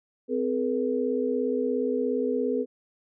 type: tone cluster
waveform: sine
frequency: 257.4 / 424.2 / 481.3 Hz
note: C4 / G#4 / B4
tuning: -28 / +37 / -45 cents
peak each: -28 / -28 / -28 dBFS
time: 0.28-2.66 s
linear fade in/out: 50 ms
effects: none